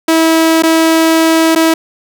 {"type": "tone with dropouts", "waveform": "sawtooth", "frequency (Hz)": 324.4, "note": "E4", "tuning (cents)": -28, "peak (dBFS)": -3, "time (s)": [0.08, 1.74], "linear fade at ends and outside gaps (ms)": 5, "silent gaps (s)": [[0.624, 0.634], [1.551, 1.558]], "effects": []}